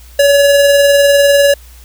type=tone with tremolo; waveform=square; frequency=566 Hz; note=C#5; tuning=36 cents sharp; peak=-5 dBFS; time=0.19-1.54 s; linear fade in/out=5 ms; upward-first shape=sine; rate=20 Hz; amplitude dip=30%; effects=added 60 Hz sine -35 dBFS peak until 1.84 s + white hiss -43 dBFS RMS until 1.84 s